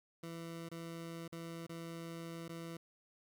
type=tone with dropouts; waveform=20% pulse; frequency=166.5 Hz; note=E3; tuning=18 cents sharp; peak=-39 dBFS; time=0.23-2.77 s; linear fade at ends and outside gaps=5 ms; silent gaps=0.689-0.714 / 1.279-1.324 / 1.667-1.693 / 2.482-2.492 s; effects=12-bit